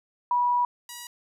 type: tone pair in turn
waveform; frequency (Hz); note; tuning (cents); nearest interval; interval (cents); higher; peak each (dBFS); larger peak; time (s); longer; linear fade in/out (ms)
sine / 5% pulse; 974 / 965; B5 / B5; -24 / -40; unison; 16; first; -20 / -26; first; 0.31-0.65 / 0.89-1.07; first; 2
effects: none